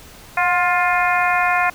harmonic tone with a mistuned harmonic, 352.3 Hz, F4, 15 cents sharp, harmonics 2 / 3 / 4 / 5 / 6 / 7, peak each -19 / -21 / -22 / -23 / -24 / -24 dBFS, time 0.37-1.7 s, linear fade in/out 5 ms, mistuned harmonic 2, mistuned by +35 cents, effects pink hiss -42 dBFS RMS until 1.74 s

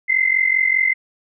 sine tone pair together, 2048 / 2093 Hz, C7 / C7, -38 / 0 cents, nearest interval unison, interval 38 cents, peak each -17 dBFS, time 0.08-0.94 s, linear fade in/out 20 ms, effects none

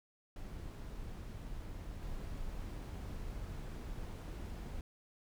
brown noise with level steps, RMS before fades -45 / -43 dBFS, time 0.36-4.81 s, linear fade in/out 2 ms, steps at 2.01 s, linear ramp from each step 10 ms, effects none

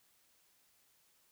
silence, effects white hiss -71 dBFS RMS until 1.31 s

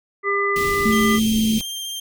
harmonic tone, 400.3 Hz, G4, 36 cents sharp, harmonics 1 / 3 / 5, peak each -22 / -22 / -22 dBFS, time 0.23-1.2 s, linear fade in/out 50 ms
pink band-stop noise, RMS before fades -29 dBFS, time 0.56-1.61 s, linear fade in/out 0 ms, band 450 to 2400 Hz, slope 48 dB/octave
sine tone, 219.3 Hz, A3, 6 cents flat, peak -16 dBFS, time 0.85-1.59 s, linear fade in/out 10 ms
sawtooth tone with vibrato, 3175 Hz, G7, 21 cents sharp, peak -24 dBFS, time 0.92-2 s, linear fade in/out 5 ms, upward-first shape triangle, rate 15 Hz, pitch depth 17 cents each way
effects none

